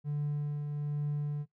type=tone with tremolo; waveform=triangle; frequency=146.83 Hz; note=D3; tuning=in tune; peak=-26 dBFS; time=0.04-1.46 s; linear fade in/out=50 ms; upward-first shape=triangle; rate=1.2 Hz; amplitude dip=45%; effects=noise-tail reverb RT60 0.1 s tail -18 dB re dry + tanh soft clip ceiling -25 dBFS